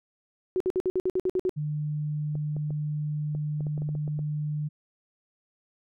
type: tone bursts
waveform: sine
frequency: 370 Hz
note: F#4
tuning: in tune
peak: -22 dBFS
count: 10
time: 0.56-1.494 s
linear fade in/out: 0 ms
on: 43 ms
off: 56 ms
type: tone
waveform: sine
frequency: 150 Hz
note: D3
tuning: 37 cents sharp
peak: -27 dBFS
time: 1.56-4.69 s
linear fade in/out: 20 ms
type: clicks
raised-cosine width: 2 ms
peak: -27 dBFS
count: 12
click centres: 2.354 / 2.566 / 2.706 / 3.35 / 3.607 / 3.668 / 3.778 / 3.82 / 3.89 / 3.952 / 4.078 / 4.191 s
effects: none